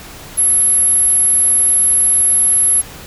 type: tone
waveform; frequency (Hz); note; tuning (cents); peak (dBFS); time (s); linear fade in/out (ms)
sine; 11175; F9; 0; -9; 0.37-2.82; 20
effects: pink hiss -34 dBFS RMS until 3.06 s